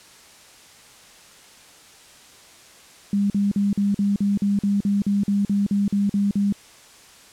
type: tone bursts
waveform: sine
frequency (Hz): 201.3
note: G3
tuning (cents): +46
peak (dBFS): -17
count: 16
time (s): 3.13-6.525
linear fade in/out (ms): 2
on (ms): 170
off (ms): 45
effects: white hiss -48 dBFS RMS until 7.32 s + low-pass 9000 Hz 12 dB/octave